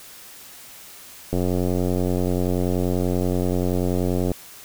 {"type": "click train", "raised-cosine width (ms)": 2, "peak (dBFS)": -10, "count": 271, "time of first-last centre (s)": [1.33, 4.317], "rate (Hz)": 90.4, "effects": ["white hiss -43 dBFS RMS until 4.64 s"]}